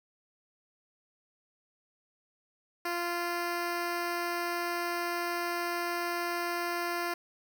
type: tone with notch filter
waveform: 10% pulse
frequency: 346.7 Hz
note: F4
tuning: 13 cents flat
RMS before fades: -33 dBFS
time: 2.85-7.14 s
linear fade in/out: 5 ms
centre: 7400 Hz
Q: 1.9
effects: 10-bit